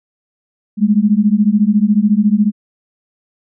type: beating tone pair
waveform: sine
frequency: 202.1 / 216.1 Hz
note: G#3 / A3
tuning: -47 / -31 cents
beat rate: 14 Hz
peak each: -12 dBFS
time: 0.77-2.52 s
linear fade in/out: 50 ms
effects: none